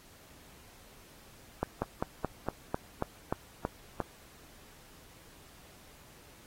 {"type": "slowing click train", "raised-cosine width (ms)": 1, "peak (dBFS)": -16, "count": 10, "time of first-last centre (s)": [1.63, 4.003], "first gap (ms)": 190, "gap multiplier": 1.08, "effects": ["pink hiss -57 dBFS RMS until 6.46 s", "AAC 48 kbps"]}